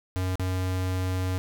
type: tone with dropouts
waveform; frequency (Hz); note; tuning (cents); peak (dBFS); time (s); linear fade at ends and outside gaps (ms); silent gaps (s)
square; 92.5; F#2; 0; -26; 0.16-1.38; 0; 0.355-0.396
effects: none